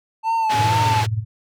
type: tone with vibrato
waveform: triangle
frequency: 879 Hz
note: A5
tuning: 2 cents flat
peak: -15 dBFS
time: 0.23-1.05 s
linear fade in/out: 50 ms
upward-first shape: sine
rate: 2.1 Hz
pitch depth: 63 cents each way
type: band-pass noise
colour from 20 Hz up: white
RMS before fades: -27 dBFS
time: 0.49-1.07 s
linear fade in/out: 20 ms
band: 180 to 3300 Hz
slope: 12 dB/octave
type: linear two-way sweep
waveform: 15% pulse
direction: up then down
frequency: 130.81 to 170 to 130.81 Hz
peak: -24 dBFS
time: 0.52-0.94 s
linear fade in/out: 10 ms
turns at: 0.71 s
type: tone with tremolo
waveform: sine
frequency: 108.9 Hz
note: A2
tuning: 17 cents flat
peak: -16 dBFS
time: 0.54-1.25 s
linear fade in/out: 50 ms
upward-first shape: sine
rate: 19 Hz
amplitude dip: 75%
effects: none